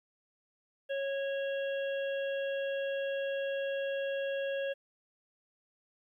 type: harmonic tone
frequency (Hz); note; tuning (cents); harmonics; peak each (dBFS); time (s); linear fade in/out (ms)
550; C#5; -14; 1 / 3 / 5 / 6; -32 / -42 / -46 / -48; 0.89-4.74; 20
effects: 12-bit